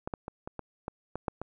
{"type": "clicks", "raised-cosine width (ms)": 1, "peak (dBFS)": [-20, -19, -23, -24, -22, -20, -20, -15, -22], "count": 9, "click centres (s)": [0.075, 0.138, 0.281, 0.475, 0.593, 0.881, 1.156, 1.282, 1.416], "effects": []}